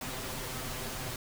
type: noise with comb filter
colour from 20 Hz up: pink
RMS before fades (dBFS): -38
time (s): 0.01-1.16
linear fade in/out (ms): 2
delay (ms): 7.8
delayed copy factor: +1
effects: none